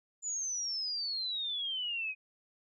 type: exponential sweep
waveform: sine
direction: down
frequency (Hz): 7090 to 2489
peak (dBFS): -33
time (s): 0.22-2.15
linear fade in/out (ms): 50
effects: none